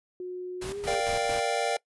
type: tone with pitch glide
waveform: sine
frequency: 363 to 407.5 Hz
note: F#4 to G#4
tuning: -33 to -33 cents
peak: -33 dBFS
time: 0.2-1 s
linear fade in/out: 2 ms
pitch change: +200 cents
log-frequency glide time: 0.61-0.78 s
type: noise with tremolo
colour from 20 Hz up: pink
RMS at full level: -38 dBFS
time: 0.61-1.4 s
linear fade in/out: 10 ms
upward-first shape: square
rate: 4.4 Hz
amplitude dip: 75%
type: chord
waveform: square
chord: G minor seventh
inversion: first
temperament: equal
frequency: 466.2 / 587.3 / 698.5 / 784 Hz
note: Bb4 / D5 / F5 / G5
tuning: 0 / 0 / 0 / 0 cents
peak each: -32 dBFS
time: 0.87-1.77 s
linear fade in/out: 5 ms
effects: noise-tail reverb RT60 0.1 s tail -22 dB re dry + resampled to 24000 Hz